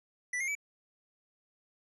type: tone with pitch steps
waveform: square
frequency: 1975.5 / 2130 / 2296 Hz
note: B6 / C7 / D7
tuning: 0 / +30 / -40 cents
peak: -32 dBFS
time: 0.33-0.552 s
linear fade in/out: 5 ms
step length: 74 ms
effects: resampled to 24000 Hz + 12-bit